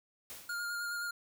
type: noise with exponential decay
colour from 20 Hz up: white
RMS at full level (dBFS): -44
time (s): 0.3-0.86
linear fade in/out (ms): 0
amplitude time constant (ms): 120
type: tone with vibrato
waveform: square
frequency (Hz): 1414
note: F6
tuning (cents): +21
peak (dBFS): -36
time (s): 0.49-1.11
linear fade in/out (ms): 5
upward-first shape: square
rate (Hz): 9.5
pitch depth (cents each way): 15
effects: none